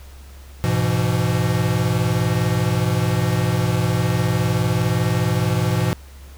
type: chord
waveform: square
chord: E major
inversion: first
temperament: equal with one note detuned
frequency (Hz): 103.83 / 123.47 / 168.47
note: G#2 / B2 / E3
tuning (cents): 0 / 0 / +38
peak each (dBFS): -23 / -21 / -23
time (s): 0.64-5.93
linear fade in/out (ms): 0
effects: added 68 Hz sine -38 dBFS peak until 6.37 s + pink hiss -48 dBFS RMS until 6.37 s